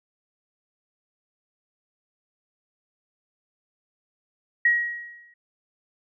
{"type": "tone with exponential decay", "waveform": "sine", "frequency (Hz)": 1900, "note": "A#6", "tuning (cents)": 33, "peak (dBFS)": -14, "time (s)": [4.65, 5.34], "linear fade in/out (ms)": 5, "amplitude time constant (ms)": 150, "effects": []}